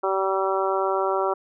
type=harmonic tone; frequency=192.2 Hz; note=G3; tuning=34 cents flat; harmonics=2 / 3 / 4 / 5 / 6 / 7; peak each=-25 / -27 / -28 / -29 / -30 / -30 dBFS; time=0.03-1.34 s; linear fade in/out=10 ms; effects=none